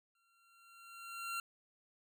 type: tone with exponential growth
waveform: 25% pulse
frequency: 1372 Hz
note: F6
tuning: 31 cents flat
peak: -33 dBFS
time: 0.15-1.4 s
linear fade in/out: 2 ms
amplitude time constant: 270 ms
effects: none